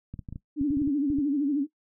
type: clicks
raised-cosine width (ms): 5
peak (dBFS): -25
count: 12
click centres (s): 0.14 / 0.192 / 0.288 / 0.326 / 0.359 / 0.613 / 0.706 / 0.771 / 0.818 / 0.875 / 1.102 / 1.186
type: tone with vibrato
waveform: sine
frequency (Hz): 285.9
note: D4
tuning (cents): -46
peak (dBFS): -22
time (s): 0.56-1.67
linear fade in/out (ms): 50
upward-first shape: sine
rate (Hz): 13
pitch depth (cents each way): 100
effects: noise-tail reverb RT60 0.1 s tail -18 dB re dry